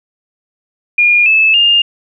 sine tone with pitch steps, 2424 / 2613 / 2817 Hz, D#7 / E7 / F7, -46 / -16 / +14 cents, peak -6 dBFS, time 0.98-1.82 s, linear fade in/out 5 ms, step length 280 ms, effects none

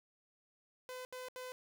sawtooth tone bursts, 507 Hz, B4, 45 cents sharp, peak -40 dBFS, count 3, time 0.89-1.52 s, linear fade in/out 0 ms, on 160 ms, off 75 ms, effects none

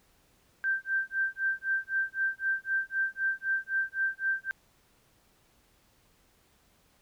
sine tone with tremolo, 1568 Hz, G6, in tune, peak -24 dBFS, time 0.64-4.51 s, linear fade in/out 0 ms, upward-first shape sine, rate 3.9 Hz, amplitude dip 100%, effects pink hiss -66 dBFS RMS until 7.01 s

